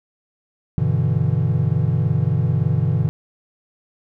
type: chord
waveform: triangle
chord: E minor seventh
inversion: first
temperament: equal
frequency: 98 / 123.47 / 146.83 / 164.81 Hz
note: G2 / B2 / D3 / E3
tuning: 0 / 0 / 0 / 0 cents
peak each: -21 / -18 / -19 / -21 dBFS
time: 0.78-3.09 s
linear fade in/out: 0 ms
effects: none